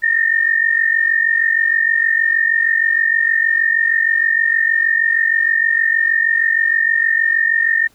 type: tone pair together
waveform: sine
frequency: 1801.6 / 1848 Hz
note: A6 / A#6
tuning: +40 / -16 cents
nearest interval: unison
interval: 44 cents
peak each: -15 dBFS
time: 0.02-7.88 s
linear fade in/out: 20 ms
effects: pink hiss -54 dBFS RMS until 7.94 s